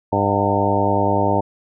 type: harmonic tone with a mistuned harmonic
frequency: 100.5 Hz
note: G2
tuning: 44 cents sharp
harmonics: 1 / 2 / 3 / 4 / 5 / 6 / 7 / 8 / 9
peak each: -23 / -25 / -24 / -25 / -25 / -23 / -26 / -25 / -21 dBFS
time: 0.12-1.41 s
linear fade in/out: 10 ms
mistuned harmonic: 8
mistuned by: -66 cents
effects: none